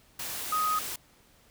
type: tone in noise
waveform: sine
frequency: 1253 Hz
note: D#6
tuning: 12 cents sharp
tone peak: -25 dBFS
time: 0.52-0.79 s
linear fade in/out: 5 ms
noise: white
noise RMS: -36 dBFS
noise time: 0.19-0.96 s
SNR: +8 dB
effects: pink hiss -61 dBFS RMS until 1.5 s